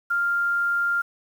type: tone with quantisation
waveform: sine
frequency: 1396.9 Hz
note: F6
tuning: in tune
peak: -20 dBFS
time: 0.1-1.02 s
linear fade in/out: 10 ms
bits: 8
effects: none